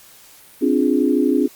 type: chord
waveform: sine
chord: D half-diminished seventh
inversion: third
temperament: equal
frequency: 261.6 / 293.7 / 349.2 / 415.3 Hz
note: C4 / D4 / F4 / Ab4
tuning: 0 / 0 / 0 / 0 cents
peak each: -18 / -18 / -21 / -22 dBFS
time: 0.61-1.48 s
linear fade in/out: 20 ms
effects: white hiss -46 dBFS RMS until 1.55 s + Opus 48 kbps